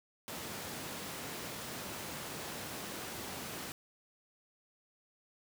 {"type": "high-pass noise", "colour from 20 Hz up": "pink", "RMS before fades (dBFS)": -43, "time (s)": [0.28, 3.72], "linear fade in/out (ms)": 0, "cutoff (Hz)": 130, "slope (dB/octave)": 12, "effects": []}